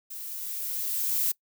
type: noise with level ramp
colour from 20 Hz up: violet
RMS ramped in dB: -39 to -25 dBFS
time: 0.1-1.32 s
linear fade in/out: 10 ms
effects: noise-tail reverb RT60 0.1 s tail -22 dB re dry